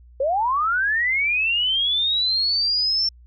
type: linear sweep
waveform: sine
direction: up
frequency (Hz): 510 to 5440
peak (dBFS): -18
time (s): 0.2-3.09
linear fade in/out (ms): 5
effects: added 60 Hz sine -45 dBFS peak until 3.26 s